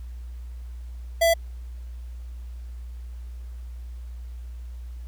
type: tone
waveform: square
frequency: 667 Hz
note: E5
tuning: 20 cents sharp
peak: -17 dBFS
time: 1.21-1.34 s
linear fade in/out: 10 ms
effects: added 60 Hz sine -34 dBFS peak until 5.07 s + pink hiss -60 dBFS RMS until 5.07 s